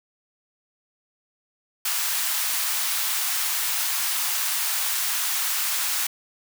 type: high-pass noise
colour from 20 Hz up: white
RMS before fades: -25 dBFS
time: 1.85-6.07 s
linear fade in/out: 5 ms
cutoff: 840 Hz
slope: 24 dB/octave
effects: none